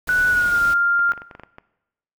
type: noise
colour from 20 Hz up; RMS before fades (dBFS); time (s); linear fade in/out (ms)
pink; -34; 0.07-0.74; 5
type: tone with pitch glide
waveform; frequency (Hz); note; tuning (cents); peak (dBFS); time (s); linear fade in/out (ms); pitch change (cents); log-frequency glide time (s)
sine; 1480 to 1396.9; F#6 to F6; 0 to 0; -15; 0.09-1.12; 0; -100; 0.28-0.62
type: clicks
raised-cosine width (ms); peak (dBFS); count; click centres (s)
0.5; -23; 10; 0.993 / 1.093 / 1.135 / 1.177 / 1.219 / 1.312 / 1.351 / 1.397 / 1.435 / 1.584
effects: noise-tail reverb RT60 0.9 s tail -18 dB re dry